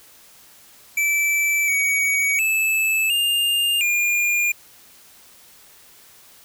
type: tone with pitch steps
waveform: square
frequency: 2320 / 2253 / 2617 / 2809 / 2414 Hz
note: D7 / C#7 / E7 / F7 / D7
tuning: -22 / +28 / -13 / +9 / +47 cents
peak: -18 dBFS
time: 0.97-4.52 s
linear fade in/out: 5 ms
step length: 710 ms
effects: white hiss -49 dBFS RMS until 6.44 s